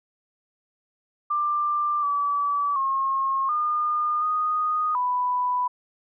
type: tone with pitch steps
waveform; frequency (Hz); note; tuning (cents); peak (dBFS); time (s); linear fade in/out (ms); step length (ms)
sine; 1186 / 1150 / 1079 / 1215 / 1238 / 992; D6 / D6 / C#6 / D#6 / D#6 / B5; +17 / -37 / -47 / -42 / -9 / +7; -21; 1.3-5.68; 10; 730
effects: none